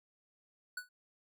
square tone with exponential decay, 1480 Hz, F#6, in tune, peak -36 dBFS, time 0.77-0.89 s, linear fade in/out 5 ms, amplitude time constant 26 ms, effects none

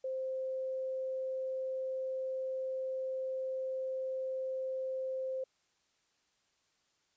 sine tone, 523.3 Hz, C5, in tune, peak -34 dBFS, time 0.04-5.44 s, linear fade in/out 5 ms, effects white hiss -75 dBFS RMS until 7.16 s + resampled to 16000 Hz

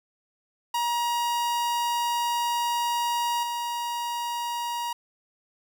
45% pulse tone with level steps, 950 Hz, A#5, 33 cents sharp, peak -24 / -28 dBFS, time 0.74-4.93 s, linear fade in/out 5 ms, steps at 3.43 s, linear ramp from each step 2 ms, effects none

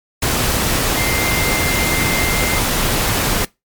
sine tone in noise, 2093 Hz, C7, in tune, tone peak -21 dBFS, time 0.97-2.59 s, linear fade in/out 5 ms, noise pink, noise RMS -17 dBFS, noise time 0.22-3.45 s, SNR -7 dB, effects noise-tail reverb RT60 0.2 s tail -22 dB re dry + MP3 96 kbps

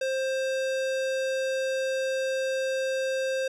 square tone with low-pass filter, 528 Hz, C5, 16 cents sharp, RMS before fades -28 dBFS, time 0.01-3.48 s, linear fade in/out 5 ms, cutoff 7400 Hz, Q 0.71, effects none

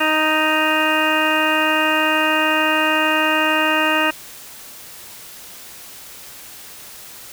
harmonic tone, 311.1 Hz, D#4, in tune, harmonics 1 / 2 / 3 / 4 / 5 / 6 / 8 / 9, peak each -23 / -23 / -23 / -23 / -23 / -23 / -23 / -23 dBFS, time 0-4.11 s, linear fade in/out 10 ms, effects white hiss -38 dBFS RMS until 7.32 s

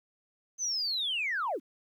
sine linear sweep, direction down, 6272 to 210.6 Hz, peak -28 dBFS, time 0.58-1.6 s, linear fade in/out 50 ms, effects tanh soft clip ceiling -24 dBFS + 11-bit

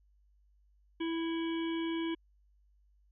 harmonic tone with a mistuned harmonic, 329.6 Hz, E4, in tune, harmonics 1 / 3 / 5 / 7 / 9 / 10, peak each -32 / -45 / -49 / -47 / -48 / -49 dBFS, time 1-2.15 s, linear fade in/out 10 ms, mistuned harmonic 7, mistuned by -24 cents, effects added 50 Hz sine -64 dBFS peak until 3.11 s

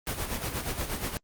pink noise with tremolo, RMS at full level -30 dBFS, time 0.07-1.17 s, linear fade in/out 0 ms, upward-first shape sine, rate 8.4 Hz, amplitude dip 60%, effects Opus 24 kbps

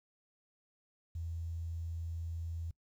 sine tone with quantisation, 83.1 Hz, E2, 15 cents sharp, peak -37 dBFS, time 1.15-2.71 s, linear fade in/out 5 ms, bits 11, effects noise-tail reverb RT60 0.1 s tail -24 dB re dry

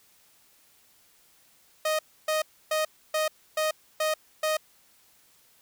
sawtooth tone bursts, 622.3 Hz, D#5, in tune, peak -20 dBFS, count 7, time 1.85-4.57 s, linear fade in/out 5 ms, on 140 ms, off 290 ms, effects white hiss -61 dBFS RMS until 5.61 s

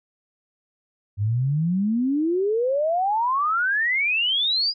sine exponential sweep, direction up, 97.8 to 4978 Hz, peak -19 dBFS, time 1.17-4.74 s, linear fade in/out 50 ms, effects none

